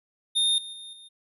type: tone with level steps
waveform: square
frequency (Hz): 3653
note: A#7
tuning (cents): -36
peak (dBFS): -21 / -37 / -40 / -46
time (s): 0.35-1.09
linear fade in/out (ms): 20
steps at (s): 0.58 / 0.73 / 0.93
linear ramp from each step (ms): 2
effects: resampled to 32000 Hz